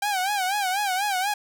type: tone with vibrato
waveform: sawtooth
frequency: 782 Hz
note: G5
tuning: 4 cents flat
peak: -19 dBFS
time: 0.02-1.34 s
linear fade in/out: 5 ms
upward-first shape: sine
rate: 4.1 Hz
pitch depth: 120 cents each way
effects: none